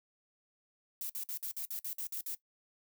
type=noise bursts; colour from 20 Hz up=violet; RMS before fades=-39 dBFS; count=10; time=1.01-2.348 s; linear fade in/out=2 ms; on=87 ms; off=52 ms; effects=noise-tail reverb RT60 0.1 s tail -17 dB re dry